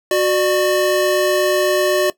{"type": "tone pair together", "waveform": "square", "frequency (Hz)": [368, 597.3], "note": ["F#4", "D5"], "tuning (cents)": [-9, 29], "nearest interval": "minor sixth", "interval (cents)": 838, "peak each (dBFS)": -17, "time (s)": [0.11, 2.1], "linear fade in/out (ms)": 2, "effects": ["noise-tail reverb RT60 0.1 s tail -17 dB re dry"]}